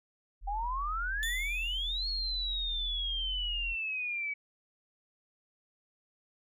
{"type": "tone", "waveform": "sine", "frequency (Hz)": 41.91, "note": "E1", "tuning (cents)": 29, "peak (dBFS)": -36, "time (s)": [0.41, 3.76], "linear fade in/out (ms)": 50}
{"type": "exponential two-way sweep", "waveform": "sine", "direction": "up then down", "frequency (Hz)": [784, 4353, 2265], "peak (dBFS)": -32, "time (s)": [0.47, 4.34], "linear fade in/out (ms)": 10, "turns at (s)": 2.08}
{"type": "tone with exponential decay", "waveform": "sawtooth", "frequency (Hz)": 3482, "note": "A7", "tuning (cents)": -19, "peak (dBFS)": -30, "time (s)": [1.23, 2.2], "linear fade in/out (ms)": 0, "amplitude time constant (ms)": 210}
{"effects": []}